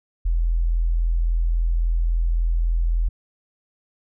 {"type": "tone", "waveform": "sine", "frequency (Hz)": 41.82, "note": "E1", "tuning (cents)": 26, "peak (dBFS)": -17, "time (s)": [0.25, 3.09], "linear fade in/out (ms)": 10, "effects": []}